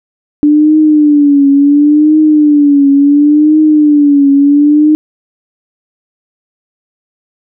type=tone with vibrato; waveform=sine; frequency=293.7 Hz; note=D4; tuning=in tune; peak=-3 dBFS; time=0.43-4.95 s; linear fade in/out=0 ms; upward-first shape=triangle; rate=0.71 Hz; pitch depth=100 cents each way; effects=none